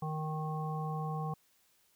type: harmonic tone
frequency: 155.56 Hz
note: D#3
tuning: in tune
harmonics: 1 / 3 / 5 / 7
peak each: -35 / -45 / -41 / -43 dBFS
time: 0.02-1.34 s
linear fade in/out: 5 ms
effects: white hiss -70 dBFS RMS until 1.95 s